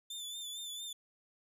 sawtooth tone with vibrato, 3528 Hz, A7, 4 cents sharp, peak -38 dBFS, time 0.1-0.93 s, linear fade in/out 5 ms, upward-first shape sine, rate 4.4 Hz, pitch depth 46 cents each way, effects resampled to 32000 Hz

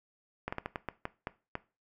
slowing click train, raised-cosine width 0.5 ms, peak -19 dBFS, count 9, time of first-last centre 0.48-1.554 s, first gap 45 ms, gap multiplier 1.3, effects noise-tail reverb RT60 0.3 s tail -18 dB re dry

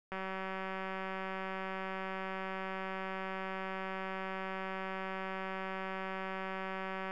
click train, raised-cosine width 0.5 ms, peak -25 dBFS, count 1329, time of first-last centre 0.12-7.109 s, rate 190 Hz, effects none

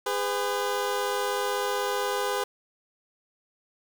20% pulse tone pair together, 408.2 / 504.3 Hz, G#4 / B4, -30 / +36 cents, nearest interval major third, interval 366 cents, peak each -24 dBFS, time 0.06-2.44 s, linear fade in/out 5 ms, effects 8-bit

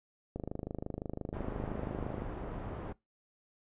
click train, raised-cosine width 2 ms, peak -24 dBFS, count 49, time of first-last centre 0.36-2.22 s, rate 25.8 Hz
pink low-pass noise, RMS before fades -41 dBFS, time 1.33-2.93 s, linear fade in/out 10 ms, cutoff 980 Hz, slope 12 dB/octave
effects noise-tail reverb RT60 0.2 s tail -22 dB re dry + resampled to 8000 Hz

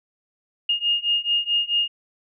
sine beating tone pair, 2839 / 2843.6 Hz, F7 / F7, +28 / +31 cents, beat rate 4.6 Hz, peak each -23 / -22 dBFS, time 0.69-1.88 s, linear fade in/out 5 ms, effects none

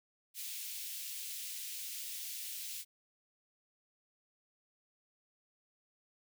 white high-pass noise, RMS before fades -43 dBFS, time 0.34-2.85 s, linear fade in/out 50 ms, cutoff 2400 Hz, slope 24 dB/octave, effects none

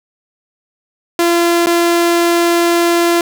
sawtooth tone with dropouts, 342.2 Hz, F4, 35 cents flat, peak -6 dBFS, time 1.19-3.21 s, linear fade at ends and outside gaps 2 ms, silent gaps 1.661-1.669 s, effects none

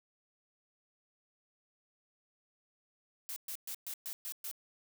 blue noise bursts, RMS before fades -41 dBFS, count 7, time 3.29-4.514 s, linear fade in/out 0 ms, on 72 ms, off 120 ms, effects none

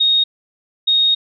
sine tone pair in turn, 3729 / 3729 Hz, A#7 / A#7, 0 / 0 cents, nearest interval unison, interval 0 cents, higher neither, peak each -11 dBFS, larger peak neither, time 0-0.24 / 0.87-1.15 s, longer second, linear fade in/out 10 ms, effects none

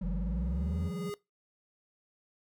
triangle exponential sweep, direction up, 43.52 to 89 Hz, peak -29 dBFS, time 0.01-0.91 s, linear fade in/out 50 ms
triangle tone with vibrato, 176.2 Hz, F3, 16 cents sharp, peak -32 dBFS, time 0.01-1.1 s, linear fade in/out 5 ms, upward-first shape triangle, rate 20 Hz, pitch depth 230 cents each way
square tone with exponential growth, 411.6 Hz, G#4, 16 cents flat, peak -36 dBFS, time 0.22-1.14 s, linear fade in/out 0 ms, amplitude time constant 200 ms
effects noise-tail reverb RT60 0.2 s tail -21 dB re dry

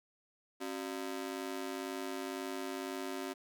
sawtooth ring-modulated tone, 323.4 Hz, E4, 33 cents flat, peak -31 dBFS, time 0.6-3.34 s, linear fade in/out 20 ms, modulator 51 Hz, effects none

